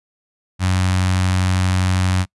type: tone with notch filter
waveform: sawtooth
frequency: 92.5 Hz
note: F#2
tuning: in tune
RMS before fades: -17 dBFS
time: 0.59-2.26 s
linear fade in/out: 50 ms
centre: 430 Hz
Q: 0.63
effects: noise-tail reverb RT60 0.1 s tail -26 dB re dry + resampled to 24000 Hz